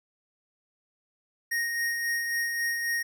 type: tone with tremolo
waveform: square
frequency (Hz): 1864.7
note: A#6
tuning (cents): 0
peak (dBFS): -26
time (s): 1.51-3.03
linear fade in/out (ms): 10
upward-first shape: sine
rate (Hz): 3.7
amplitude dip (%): 35
effects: none